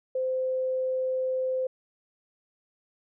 sine tone, 517 Hz, C5, 21 cents flat, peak -25 dBFS, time 0.15-1.67 s, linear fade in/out 5 ms, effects none

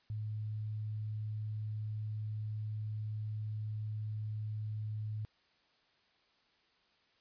sine tone, 107.3 Hz, A2, 43 cents flat, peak -36 dBFS, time 0.1-5.25 s, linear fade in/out 0 ms, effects white hiss -71 dBFS RMS until 7.2 s + resampled to 11025 Hz

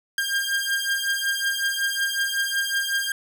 sawtooth beating tone pair, 1602 / 1607.4 Hz, G6 / G6, +37 / +43 cents, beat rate 5.4 Hz, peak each -22 dBFS, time 0.18-3.12 s, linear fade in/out 2 ms, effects none

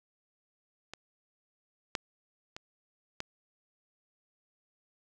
clicks, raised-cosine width 0.2 ms, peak -24 / -13 / -24 / -18 dBFS, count 4, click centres 0.936 / 1.952 / 2.565 / 3.204 s, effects none

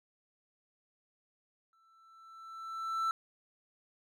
triangle tone with exponential growth, 1330 Hz, E6, 15 cents sharp, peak -26 dBFS, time 1.73-3.11 s, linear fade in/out 1 ms, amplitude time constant 300 ms, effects none

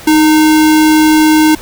sine tone with sample-and-hold, 311.1 Hz, D#4, in tune, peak -4 dBFS, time 0.07-1.55 s, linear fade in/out 5 ms, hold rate 1225 Hz, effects pink hiss -31 dBFS RMS until 1.61 s

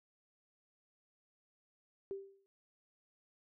sine tone with exponential decay, 392 Hz, G4, in tune, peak -36 dBFS, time 2.11-2.46 s, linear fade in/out 0 ms, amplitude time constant 76 ms, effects none

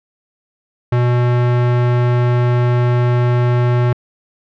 square tone, 122.1 Hz, B2, 19 cents flat, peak -12 dBFS, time 0.92-3.93 s, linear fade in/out 5 ms, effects low-pass 2000 Hz 12 dB/octave

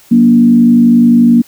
sine tone with frequency modulation, 236.8 Hz, A#3, 27 cents sharp, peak -3 dBFS, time 0.11-1.42 s, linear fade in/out 10 ms, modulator 51.4 Hz, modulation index 0.59, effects white hiss -43 dBFS RMS until 1.47 s

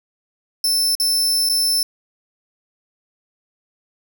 sawtooth tone with dropouts, 5300 Hz, E8, 9 cents sharp, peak -13 dBFS, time 0.64-1.83 s, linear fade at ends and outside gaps 2 ms, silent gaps 0.952-0.999 / 1.49-1.496 s, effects none

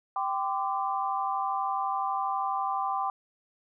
sine chord, G suspended fourth, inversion none, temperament equal with one note detuned, 784 / 1022.6 / 1174.7 Hz, G5 / C6 / D6, 0 / -40 / 0 cents, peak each -30 / -32 / -32 dBFS, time 0.16-3.1 s, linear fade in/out 2 ms, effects none

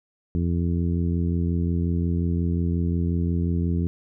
harmonic tone, 85.6 Hz, F2, 34 cents flat, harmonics 1 / 2 / 3 / 4 / 5, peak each -23 / -25 / -30 / -34 / -39 dBFS, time 0.35-3.87 s, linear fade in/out 0 ms, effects none

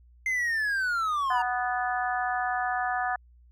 triangle linear sweep, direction down, 2093 to 929 Hz, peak -23 dBFS, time 0.26-1.42 s, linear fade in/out 2 ms
harmonic tone, 246.9 Hz, B3, in tune, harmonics 3 / 4 / 5 / 6 / 7, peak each -28 / -38 / -34 / -35 / -33 dBFS, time 1.3-3.16 s, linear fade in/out 5 ms
effects added 60 Hz sine -53 dBFS peak until 3.51 s

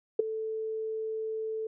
sine tone with ADSR envelope, 440 Hz, A4, in tune, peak -16 dBFS, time 0.19-1.67 s, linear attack 6 ms, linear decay 10 ms, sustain -15 dB, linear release 4 ms, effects none

